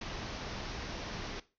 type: low-pass noise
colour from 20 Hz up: pink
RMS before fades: -41 dBFS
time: 0.01-1.4 s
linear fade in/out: 5 ms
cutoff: 6100 Hz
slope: 96 dB/octave
effects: noise-tail reverb RT60 0.3 s tail -17 dB re dry